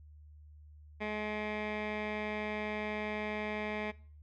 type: tone with low-pass filter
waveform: 15% pulse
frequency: 212.1 Hz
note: G#3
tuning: 37 cents sharp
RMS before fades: -37 dBFS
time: 1-3.92 s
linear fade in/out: 20 ms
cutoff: 2400 Hz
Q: 2.7
effects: noise-tail reverb RT60 0.5 s tail -22 dB re dry + added 75 Hz sine -52 dBFS peak until 4.22 s